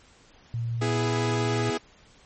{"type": "tone", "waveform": "sine", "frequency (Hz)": 116.6, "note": "A#2", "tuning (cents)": 1, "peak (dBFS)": -26, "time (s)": [0.54, 1.7], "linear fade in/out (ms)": 0}
{"type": "chord", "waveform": "sawtooth", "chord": "E major", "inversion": "second", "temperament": "equal", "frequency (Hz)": [246.9, 329.6, 415.3], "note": ["B3", "E4", "G#4"], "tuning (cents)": [0, 0, 0], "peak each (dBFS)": [-28, -27, -24], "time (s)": [0.81, 1.78], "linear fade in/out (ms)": 10}
{"effects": ["pink hiss -56 dBFS RMS until 2.25 s", "MP3 32 kbps"]}